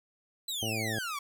sawtooth exponential sweep, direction down, 4053 to 1103 Hz, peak -30 dBFS, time 0.48-1.19 s, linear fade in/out 5 ms
harmonic tone, 110 Hz, A2, in tune, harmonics 1 / 2 / 3 / 4 / 5 / 6 / 7, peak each -36 / -39 / -41 / -42 / -43 / -44 / -44 dBFS, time 0.62-0.99 s, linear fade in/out 5 ms
effects none

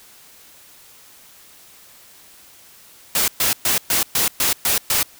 white noise bursts, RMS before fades -18 dBFS, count 8, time 3.15-5.03 s, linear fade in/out 2 ms, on 130 ms, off 120 ms, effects white hiss -47 dBFS RMS until 5.19 s

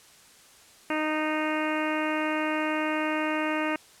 harmonic tone, 308.8 Hz, D#4, 13 cents flat, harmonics 1 / 2 / 3 / 4 / 5 / 6 / 7 / 8 / 9, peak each -29 / -32 / -34 / -35 / -36 / -37 / -37 / -38 / -39 dBFS, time 0.9-3.76 s, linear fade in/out 2 ms, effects white hiss -54 dBFS RMS until 4 s + low-pass 10000 Hz 12 dB/octave

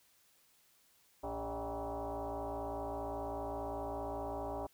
sine tone with frequency modulation, 113.5 Hz, A#2, 46 cents flat, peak -37 dBFS, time 1.23-4.67 s, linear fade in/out 10 ms, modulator 172 Hz, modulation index 5, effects white hiss -69 dBFS RMS until 4.73 s

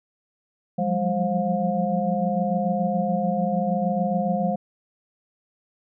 sine tone cluster, 175.9 / 182.7 / 203.4 / 528 / 710 Hz, F3 / F#3 / G#3 / C5 / F5, +13 / -22 / -36 / +16 / +28 cents, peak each -29 / -29 / -25 / -28 / -26 dBFS, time 0.78-4.56 s, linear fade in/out 10 ms, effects none

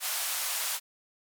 white band-pass noise, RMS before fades -32 dBFS, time 0-0.8 s, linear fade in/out 50 ms, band 650 to 15000 Hz, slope 24 dB/octave, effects none

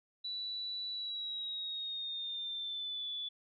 sine tone with pitch glide, 3951 to 3459 Hz, B7 to A7, 0 to -30 cents, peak -37 dBFS, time 0.24-3.29 s, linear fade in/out 10 ms, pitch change -230 cents, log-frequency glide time 0.91-3.08 s, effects none

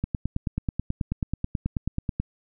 click train, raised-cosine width 5 ms, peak -13 dBFS, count 21, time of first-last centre 0.04-2.2 s, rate 9.26 Hz, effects none

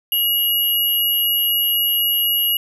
sine tone pair together, 2896 / 11604 Hz, F#7 / F#9, -38 / -35 cents, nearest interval 2 octaves, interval 2403 cents, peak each -18 dBFS, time 0.12-2.57 s, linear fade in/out 2 ms, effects none

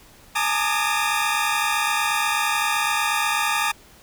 20% pulse tone cluster, 838 / 907 / 1192 / 1240 Hz, G#5 / A#5 / D6 / D#6, +15 / -48 / +25 / -6 cents, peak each -21 dBFS, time 0.35-3.72 s, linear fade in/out 10 ms, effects pink hiss -50 dBFS RMS until 4.02 s

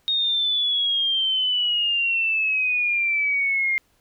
sine exponential sweep, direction down, 3729 to 2113 Hz, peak -19 dBFS, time 0.08-3.78 s, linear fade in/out 0 ms, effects pink hiss -64 dBFS RMS until 4 s

